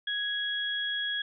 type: tone pair together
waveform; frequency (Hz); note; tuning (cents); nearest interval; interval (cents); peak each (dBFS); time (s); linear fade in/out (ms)
sine; 1661.2 / 3322; G#6 / G#7; 0 / 0; octave; 1200; -32 / -31; 0.07-1.22; 5
effects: none